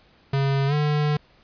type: tone with pitch glide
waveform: square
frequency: 137.5 to 149.08 Hz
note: C#3 to D3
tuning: -14 to +26 cents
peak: -20 dBFS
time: 0.33-1.17 s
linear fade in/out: 5 ms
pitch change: +140 cents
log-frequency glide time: 0.67-0.74 s
effects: pink hiss -57 dBFS RMS until 1.43 s + resampled to 11025 Hz